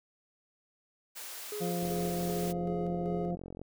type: high-pass noise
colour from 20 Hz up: white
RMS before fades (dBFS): -43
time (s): 1.15-2.53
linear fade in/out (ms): 20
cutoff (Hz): 460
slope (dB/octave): 12
type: tone with tremolo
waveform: triangle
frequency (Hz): 418.8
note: G#4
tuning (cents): +15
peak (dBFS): -34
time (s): 1.52-3.31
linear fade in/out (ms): 2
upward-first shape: square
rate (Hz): 2.6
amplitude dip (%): 45
type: harmonic tone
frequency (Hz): 174.61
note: F3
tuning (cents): 0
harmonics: 1 / 2 / 3 / 4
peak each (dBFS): -33 / -39 / -40 / -39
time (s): 1.6-3.36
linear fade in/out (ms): 20
type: click train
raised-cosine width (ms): 2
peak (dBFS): -30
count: 81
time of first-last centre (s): 1.83-3.616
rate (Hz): 44.8
effects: none